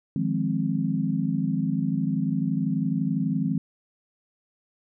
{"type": "chord", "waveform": "sine", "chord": "F minor seventh", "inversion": "third", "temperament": "equal with one note detuned", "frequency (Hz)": [155.56, 175.83, 207.7, 261.6], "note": ["Eb3", "F3", "Ab3", "C4"], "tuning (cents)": [0, 12, 0, 0], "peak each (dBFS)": -28, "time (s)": [0.16, 3.58], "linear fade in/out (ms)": 2, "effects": []}